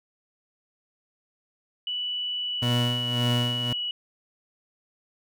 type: tone with pitch glide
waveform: sine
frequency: 2960 to 2934 Hz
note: F#7 to F#7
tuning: 0 to -15 cents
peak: -27 dBFS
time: 1.87-3.91 s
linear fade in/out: 2 ms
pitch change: -15 cents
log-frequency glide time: 2.38-3.25 s
type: tone with tremolo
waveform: 30% pulse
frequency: 121.4 Hz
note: B2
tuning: 29 cents flat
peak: -19 dBFS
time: 2.62-3.73 s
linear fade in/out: 5 ms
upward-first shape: sine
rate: 1.8 Hz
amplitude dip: 65%
effects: none